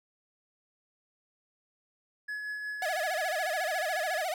triangle tone with tremolo, 1695 Hz, G#6, 35 cents sharp, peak -31 dBFS, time 2.28-4.24 s, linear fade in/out 10 ms, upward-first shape triangle, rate 5.5 Hz, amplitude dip 35%
45% pulse tone with vibrato, 680 Hz, F5, 46 cents flat, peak -30 dBFS, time 2.82-4.34 s, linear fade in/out 2 ms, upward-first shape sine, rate 14 Hz, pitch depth 200 cents each way
effects none

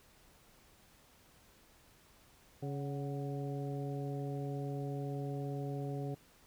harmonic tone with a mistuned harmonic, 140 Hz, C#3, 18 cents sharp, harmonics 1 / 2 / 3 / 4 / 5, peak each -38 / -44 / -44 / -49 / -49 dBFS, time 2.62-6.15 s, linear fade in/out 10 ms, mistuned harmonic 5, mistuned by +81 cents, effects pink hiss -64 dBFS RMS until 6.46 s

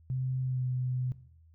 sine tone with pitch glide, 129.5 to 126.83 Hz, C3 to B2, -17 to +46 cents, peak -29 dBFS, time 0.1-1.12 s, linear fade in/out 0 ms, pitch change -37 cents, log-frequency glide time 0.43-0.64 s, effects noise-tail reverb RT60 0.6 s tail -17 dB re dry + added 81 Hz sine -56 dBFS peak until 1.54 s

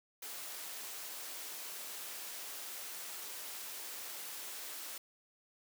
white high-pass noise, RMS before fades -45 dBFS, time 0.22-4.98 s, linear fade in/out 5 ms, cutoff 340 Hz, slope 12 dB/octave, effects none

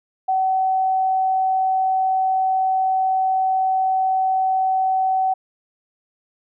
sine tone, 758 Hz, F#5, 42 cents sharp, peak -16 dBFS, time 0.28-5.34 s, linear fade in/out 10 ms, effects none

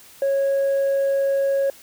sine tone, 550 Hz, C#5, 14 cents flat, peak -15 dBFS, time 0.22-1.7 s, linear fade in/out 2 ms, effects tanh soft clip ceiling -16 dBFS + white hiss -47 dBFS RMS until 1.82 s

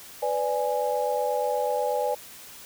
sine chord, G# diminished, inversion first, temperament equal with one note detuned, 499 / 587.3 / 830.6 Hz, B4 / D5 / G#5, +18 / 0 / 0 cents, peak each -27 / -28 / -28 dBFS, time 0.22-2.15 s, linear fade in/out 10 ms, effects white hiss -45 dBFS RMS until 2.65 s

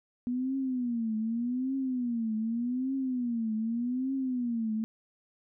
sine tone with vibrato, 242 Hz, B3, 35 cents flat, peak -28 dBFS, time 0.27-4.84 s, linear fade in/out 0 ms, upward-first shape triangle, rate 0.84 Hz, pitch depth 200 cents each way, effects none

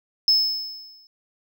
triangle tone with exponential decay, 5220 Hz, E8, 18 cents flat, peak -10 dBFS, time 0.28-1.07 s, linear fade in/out 1 ms, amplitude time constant 170 ms, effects tanh soft clip ceiling -10 dBFS

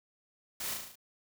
white noise with echo, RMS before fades -38 dBFS, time 0.6-0.74 s, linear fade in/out 5 ms, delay 36 ms, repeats 6, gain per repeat -3 dB, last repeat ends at 0.956 s, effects none

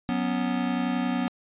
square chord, F# suspended fourth, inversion none, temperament just, 185 / 246.7 / 277.5 Hz, F#3 / B3 / C#4, 0 / -2 / +2 cents, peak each -32 / -27 / -32 dBFS, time 0.09-1.28 s, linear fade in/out 0 ms, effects resampled to 8000 Hz

